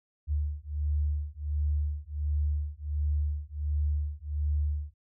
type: beating tone pair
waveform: sine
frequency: 73.42 / 74.82 Hz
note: D2 / D2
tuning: 0 / +33 cents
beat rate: 1.4 Hz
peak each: -30 dBFS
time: 0.27-4.94 s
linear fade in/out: 50 ms
effects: none